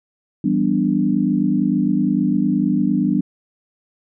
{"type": "chord", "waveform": "sine", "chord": "E minor seventh", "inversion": "none", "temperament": "equal with one note detuned", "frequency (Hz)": [167.31, 196, 246.9, 293.7], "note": ["E3", "G3", "B3", "D4"], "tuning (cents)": [26, 0, 0, 0], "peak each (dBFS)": [-24, -19, -20, -20], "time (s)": [0.44, 3.21], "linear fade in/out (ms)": 5, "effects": []}